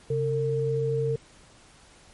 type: tone pair together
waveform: sine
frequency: 134.9 / 453.7 Hz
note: C#3 / A#4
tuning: -47 / -47 cents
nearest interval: octave + major sixth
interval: 2100 cents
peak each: -27 / -25 dBFS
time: 0.1-1.16 s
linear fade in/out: 5 ms
effects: pink hiss -54 dBFS RMS until 2.13 s + MP3 48 kbps